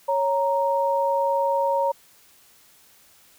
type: tone pair together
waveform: sine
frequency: 553.7 / 932.3 Hz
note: C#5 / A#5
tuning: -2 / 0 cents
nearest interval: major sixth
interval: 902 cents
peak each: -22 / -22 dBFS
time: 0.08-1.92 s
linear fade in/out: 10 ms
effects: white hiss -55 dBFS RMS until 3.38 s